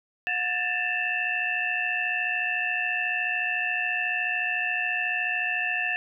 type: tone cluster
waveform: sine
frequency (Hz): 724 / 1701 / 1775 / 2628 / 2747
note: F#5 / G#6 / A6 / E7 / F7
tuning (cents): -38 / +41 / +15 / -6 / -29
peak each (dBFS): -35 / -37 / -28 / -29 / -33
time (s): 0.27-5.96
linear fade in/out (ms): 0
effects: none